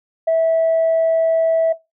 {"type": "tone", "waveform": "sine", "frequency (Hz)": 653, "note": "E5", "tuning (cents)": -17, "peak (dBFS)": -11, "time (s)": [0.27, 1.73], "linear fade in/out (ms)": 10, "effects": ["noise-tail reverb RT60 0.2 s tail -18 dB re dry", "tanh soft clip ceiling -10 dBFS"]}